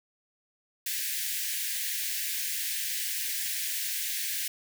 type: high-pass noise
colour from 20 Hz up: white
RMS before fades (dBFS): -32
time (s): 0.86-4.48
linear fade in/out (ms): 5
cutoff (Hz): 1600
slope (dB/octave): 96
effects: none